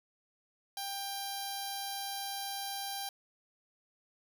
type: tone with notch filter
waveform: 10% pulse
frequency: 792 Hz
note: G5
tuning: 18 cents sharp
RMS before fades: -39 dBFS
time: 0.77-3.09 s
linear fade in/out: 2 ms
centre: 2000 Hz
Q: 0.54
effects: none